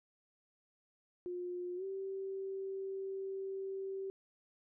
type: tone with pitch glide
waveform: sine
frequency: 356.7 to 386.7 Hz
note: F4 to G4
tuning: +37 to -24 cents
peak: -38 dBFS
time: 1.26-4.1 s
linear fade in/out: 0 ms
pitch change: +139 cents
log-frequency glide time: 1.76-1.84 s
effects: none